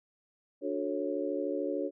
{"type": "chord", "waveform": "sine", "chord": "D major seventh", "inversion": "none", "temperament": "just", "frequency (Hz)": [293.7, 367.1, 440.5, 550.6], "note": ["D4", "F#4", "A4", "C#5"], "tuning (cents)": [0, -14, 2, -12], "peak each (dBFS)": [-35, -36, -37, -35], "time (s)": [0.61, 1.91], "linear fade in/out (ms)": 50, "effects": []}